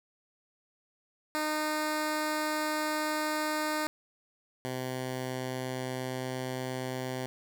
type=tone pair in turn; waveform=10% pulse; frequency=306.3 / 128.56 Hz; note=D#4 / C3; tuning=-27 / -30 cents; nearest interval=octave + minor third; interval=1503 cents; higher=first; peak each=-21 / -25 dBFS; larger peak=first; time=1.35-3.87 / 4.65-7.26 s; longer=second; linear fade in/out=0 ms; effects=none